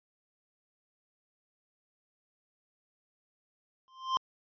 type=tone with exponential growth; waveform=square; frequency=1046.5 Hz; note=C6; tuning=in tune; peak=-24 dBFS; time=3.88-4.17 s; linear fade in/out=0 ms; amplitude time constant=63 ms; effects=resampled to 11025 Hz